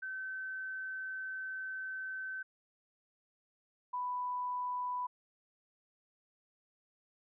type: tone pair in turn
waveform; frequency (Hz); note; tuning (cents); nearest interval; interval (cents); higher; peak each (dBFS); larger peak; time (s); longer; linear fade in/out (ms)
sine; 1534 / 991.5; G6 / B5; -38 / +7; minor sixth; 755; first; -38 / -34; second; 0.02-2.43 / 3.93-5.07; first; 10
effects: none